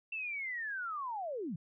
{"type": "linear sweep", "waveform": "sine", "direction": "down", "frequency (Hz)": [2700, 139.7], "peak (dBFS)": -36, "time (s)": [0.12, 1.56], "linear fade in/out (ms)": 5, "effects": []}